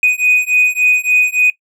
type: beating tone pair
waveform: triangle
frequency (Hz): 2489 / 2492.5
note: D#7 / D#7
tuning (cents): 0 / +2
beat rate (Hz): 3.5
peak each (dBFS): -11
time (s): 0.03-1.5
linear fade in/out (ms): 2
effects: noise-tail reverb RT60 0.1 s tail -20 dB re dry + tanh soft clip ceiling -1 dBFS